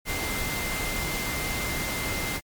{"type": "tone in noise", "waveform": "sine", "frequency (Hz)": 2087, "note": "C7", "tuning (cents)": -5, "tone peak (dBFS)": -33, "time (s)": [0.05, 2.41], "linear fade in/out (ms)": 50, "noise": "pink", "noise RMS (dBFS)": -30, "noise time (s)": [0.05, 2.41], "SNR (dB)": -6, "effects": ["MP3 96 kbps"]}